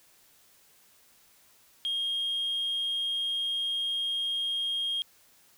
sine tone, 3240 Hz, G#7, 43 cents flat, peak -26 dBFS, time 1.85-5.02 s, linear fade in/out 0 ms, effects tanh soft clip ceiling -25 dBFS + white hiss -61 dBFS RMS until 5.57 s

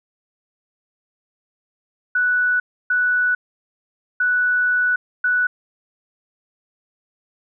sine tone bursts at uneven times, 1480 Hz, F#6, in tune, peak -15 dBFS, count 4, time 2.15-2.6 / 2.9-3.35 / 4.2-4.96 / 5.24-5.47 s, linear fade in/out 5 ms, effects none

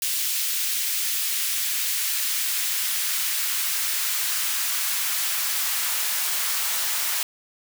white noise with high-pass filter sweep, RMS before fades -25 dBFS, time 0.02-7.23 s, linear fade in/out 2 ms, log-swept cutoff 2600 to 910 Hz, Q 0.85, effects none

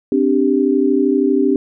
sine chord, C suspended second, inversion none, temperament just, 261.6 / 294.3 / 392.4 Hz, C4 / D4 / G4, 0 / +4 / +2 cents, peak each -16 dBFS, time 0.12-1.56 s, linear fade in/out 2 ms, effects none

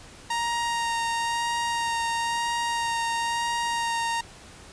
sawtooth tone with vibrato, 932.3 Hz, A#5, in tune, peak -21 dBFS, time 0.3-4.21 s, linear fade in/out 5 ms, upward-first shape sine, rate 1 Hz, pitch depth 12 cents each way, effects pink hiss -47 dBFS RMS until 4.72 s + resampled to 22050 Hz

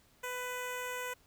10% pulse tone with notch filter, 498.4 Hz, B4, 16 cents sharp, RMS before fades -39 dBFS, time 0.23-1.14 s, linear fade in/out 10 ms, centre 4000 Hz, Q 1.7, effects pink hiss -66 dBFS RMS until 1.26 s

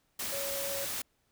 sine tone in noise, 556 Hz, C#5, 5 cents sharp, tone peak -37 dBFS, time 0.32-0.85 s, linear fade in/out 5 ms, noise white, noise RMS -36 dBFS, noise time 0.19-1.02 s, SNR -4 dB, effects pink hiss -74 dBFS RMS until 1.31 s

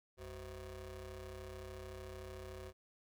25% pulse ring-modulated tone, 143.5 Hz, D3, 40 cents flat, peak -40 dBFS, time 0.17-2.73 s, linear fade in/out 50 ms, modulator 232 Hz, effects none

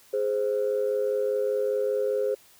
sine tone pair together, 416.4 / 521.4 Hz, G#4 / C5, +5 / -6 cents, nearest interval major third, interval 389 cents, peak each -25 dBFS, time 0.13-2.35 s, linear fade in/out 10 ms, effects tanh soft clip ceiling -17 dBFS + white hiss -56 dBFS RMS until 2.59 s

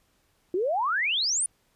sine exponential sweep, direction up, 340.2 to 9890 Hz, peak -23 dBFS, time 0.54-1.46 s, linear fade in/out 2 ms, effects pink hiss -68 dBFS RMS until 1.75 s + resampled to 32000 Hz

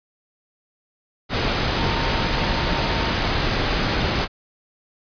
sine tone in noise, 915 Hz, A#5, 32 cents flat, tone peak -31 dBFS, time 1.76-3.14 s, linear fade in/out 50 ms, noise pink, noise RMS -21 dBFS, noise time 1.29-4.28 s, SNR -13 dB, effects resampled to 11025 Hz

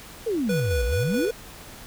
sine exponential two-way sweep, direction down then up, 487.6 to 53.8 to 487.6 Hz, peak -22 dBFS, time 0.26-1.31 s, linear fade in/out 10 ms, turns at 0.85 s
square tone with tremolo, 489.8 Hz, B4, 14 cents flat, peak -25 dBFS, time 0.49-1.31 s, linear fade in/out 5 ms, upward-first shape square, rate 4.6 Hz, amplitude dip 35%
effects pink hiss -43 dBFS RMS until 1.86 s

